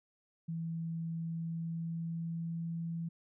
sine tone with pitch glide, 164.81 to 166.63 Hz, E3 to E3, 0 to +19 cents, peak -35 dBFS, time 0.48-3.09 s, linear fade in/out 10 ms, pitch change +19 cents, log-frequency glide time 1.14-2.66 s, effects none

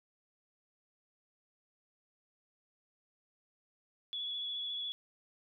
sine tone with vibrato, 3400 Hz, G#7, 40 cents sharp, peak -36 dBFS, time 4.13-4.92 s, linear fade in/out 0 ms, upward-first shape square, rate 14 Hz, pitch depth 17 cents each way, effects none

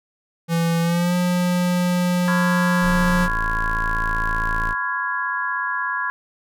square tone with pitch glide, 167.4 to 178.38 Hz, E3 to F3, +27 to +37 cents, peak -18 dBFS, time 0.48-3.29 s, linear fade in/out 50 ms, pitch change +110 cents, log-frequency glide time 0.81-1.15 s
sine chord, C# dominant seventh, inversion third, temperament equal with one note detuned, 1012 / 1108.7 / 1396.9 / 1661.2 Hz, B5 / C#6 / E#6 / G#6, +42 / 0 / 0 / 0 cents, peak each -26 / -30 / -30 / -24 dBFS, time 2.28-6.1 s, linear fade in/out 0 ms
square tone, 27.65 Hz, A0, 9 cents sharp, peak -24 dBFS, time 2.81-4.75 s, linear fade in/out 50 ms
effects none

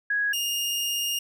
sine / sawtooth tone pair in turn, 1661.2 / 2834 Hz, G#6 / F7, 0 / +25 cents, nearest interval major sixth, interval 925 cents, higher second, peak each -22 dBFS, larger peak neither, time 0.1-0.33 / 0.33-1.19 s, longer second, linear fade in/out 5 ms, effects none

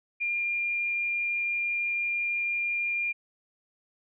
sine tone, 2402 Hz, D7, 38 cents sharp, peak -26 dBFS, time 0.2-3.13 s, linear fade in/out 20 ms, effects none

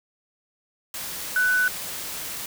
sine tone in noise, 1493 Hz, F#6, 15 cents sharp, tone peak -18 dBFS, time 1.36-1.68 s, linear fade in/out 2 ms, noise white, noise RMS -33 dBFS, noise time 0.94-2.46 s, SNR +12 dB, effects none

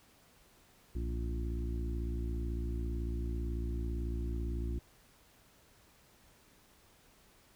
harmonic tone with a mistuned harmonic, 58 Hz, A#1, 8 cents flat, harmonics 1 / 2 / 3 / 4 / 5 / 6, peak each -34 / -44 / -49 / -47 / -47 / -46 dBFS, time 0.95-4.79 s, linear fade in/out 5 ms, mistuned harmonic 1, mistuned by +110 cents, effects pink hiss -64 dBFS RMS until 7.55 s

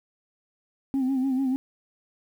sine tone with vibrato, 264 Hz, C4, 16 cents sharp, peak -20 dBFS, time 0.94-1.56 s, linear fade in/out 0 ms, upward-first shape sine, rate 6.8 Hz, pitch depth 64 cents each way, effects tanh soft clip ceiling -20 dBFS + 9-bit

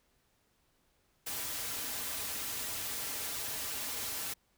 white noise with comb filter, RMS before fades -38 dBFS, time 1.26-4.34 s, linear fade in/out 10 ms, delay 5.5 ms, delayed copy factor -0.6, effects pink hiss -73 dBFS RMS until 4.57 s

